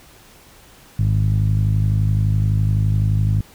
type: tone with low-pass filter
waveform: 10% pulse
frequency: 51.8 Hz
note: G#1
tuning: 4 cents flat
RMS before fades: -17 dBFS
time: 0.99-3.41 s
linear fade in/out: 5 ms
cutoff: 120 Hz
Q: 3.5
effects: pink hiss -47 dBFS RMS until 3.54 s